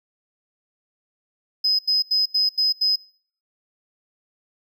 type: tone bursts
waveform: triangle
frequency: 5050 Hz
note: D#8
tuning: 25 cents sharp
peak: -14 dBFS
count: 6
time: 1.64-2.96 s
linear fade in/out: 10 ms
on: 150 ms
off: 84 ms
effects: noise-tail reverb RT60 0.5 s tail -25 dB re dry + tanh soft clip ceiling -14 dBFS